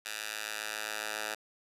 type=tone with high-pass filter sweep; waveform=10% pulse; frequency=107.3 Hz; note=A2; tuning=43 cents flat; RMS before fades=-38 dBFS; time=0.05-1.35 s; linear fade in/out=10 ms; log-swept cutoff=2000 to 1000 Hz; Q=0.82; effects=resampled to 32000 Hz